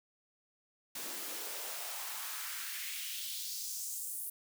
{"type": "noise with high-pass filter sweep", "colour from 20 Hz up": "white", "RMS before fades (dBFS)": -41, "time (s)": [0.95, 4.3], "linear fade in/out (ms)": 5, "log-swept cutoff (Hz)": [230, 11000], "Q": 1.9, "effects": []}